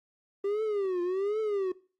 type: tone with vibrato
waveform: triangle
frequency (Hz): 392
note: G4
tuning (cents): 0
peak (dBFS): -25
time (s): 0.44-1.72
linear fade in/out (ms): 5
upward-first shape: triangle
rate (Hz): 1.3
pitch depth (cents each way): 210
effects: noise-tail reverb RT60 0.4 s tail -21 dB re dry + Opus 24 kbps